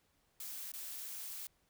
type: noise with dropouts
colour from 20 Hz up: blue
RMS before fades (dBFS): -45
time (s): 0.4-1.47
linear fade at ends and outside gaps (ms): 2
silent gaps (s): 0.719-0.737
effects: pink hiss -75 dBFS RMS until 1.69 s